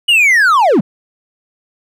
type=linear sweep; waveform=triangle; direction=down; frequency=2960 to 150 Hz; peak=-5 dBFS; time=0.08-0.81 s; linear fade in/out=10 ms; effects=none